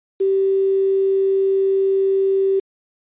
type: tone with quantisation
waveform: sine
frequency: 387.6 Hz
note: G4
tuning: 20 cents flat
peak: -14 dBFS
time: 0.2-2.6 s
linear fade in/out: 10 ms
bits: 7
effects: resampled to 8000 Hz